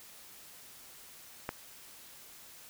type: click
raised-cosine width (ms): 0.5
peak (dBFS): -19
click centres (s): 1.491
effects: white hiss -53 dBFS RMS until 2.69 s